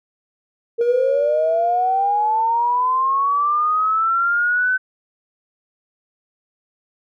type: linear sweep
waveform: sine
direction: up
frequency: 457.7 to 1524 Hz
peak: -15 dBFS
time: 0.78-4.78 s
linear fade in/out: 20 ms
type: tone with exponential decay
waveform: triangle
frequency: 476.4 Hz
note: A#4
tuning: 38 cents sharp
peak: -17 dBFS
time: 0.81-4.59 s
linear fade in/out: 2 ms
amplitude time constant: 820 ms
effects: none